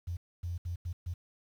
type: tone bursts at uneven times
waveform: sine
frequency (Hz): 86.8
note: F2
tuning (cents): -10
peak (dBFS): -33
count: 5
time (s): 0.07-0.17 / 0.43-0.58 / 0.65-0.76 / 0.85-0.93 / 1.06-1.14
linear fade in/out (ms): 10
effects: 10-bit